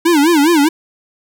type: tone with vibrato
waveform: square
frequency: 313.3 Hz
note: D#4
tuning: 12 cents sharp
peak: -9 dBFS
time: 0.05-0.69 s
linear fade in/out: 10 ms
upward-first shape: sine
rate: 4.9 Hz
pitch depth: 190 cents each way
effects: none